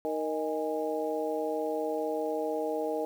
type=harmonic tone with a mistuned harmonic; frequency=155.56 Hz; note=D#3; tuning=in tune; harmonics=2 / 3 / 4 / 5; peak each=-36 / -32 / -34 / -37 dBFS; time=0.05-3.05 s; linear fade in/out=0 ms; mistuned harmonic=5; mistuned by=+94 cents; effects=9-bit